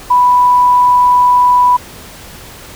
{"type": "tone", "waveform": "sine", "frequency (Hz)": 987.8, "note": "B5", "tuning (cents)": 0, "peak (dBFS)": -5, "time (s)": [0.1, 1.77], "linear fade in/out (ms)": 10, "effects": ["pink hiss -33 dBFS RMS until 2.75 s"]}